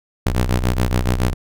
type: ring-modulated tone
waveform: sawtooth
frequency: 62.1 Hz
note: B1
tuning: 10 cents sharp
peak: -9 dBFS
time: 0.26-1.34 s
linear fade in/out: 5 ms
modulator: 27.5 Hz
effects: none